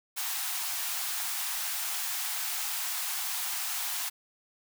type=high-pass noise; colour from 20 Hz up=white; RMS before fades=-33 dBFS; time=0.16-4.1 s; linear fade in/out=20 ms; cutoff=690 Hz; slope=96 dB/octave; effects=none